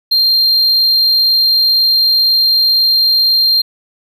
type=tone; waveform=triangle; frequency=4186 Hz; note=C8; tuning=in tune; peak=-7 dBFS; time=0.11-3.62 s; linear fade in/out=10 ms; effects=none